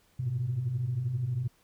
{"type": "tone cluster", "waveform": "sine", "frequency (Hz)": [103.4, 113.7, 126.2], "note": ["G#2", "A#2", "B2"], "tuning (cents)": [-7, -43, 38], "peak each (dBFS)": [-37, -37, -28], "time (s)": [0.19, 1.48], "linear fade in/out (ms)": 10, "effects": ["tanh soft clip ceiling -22 dBFS", "pink hiss -66 dBFS RMS until 1.63 s"]}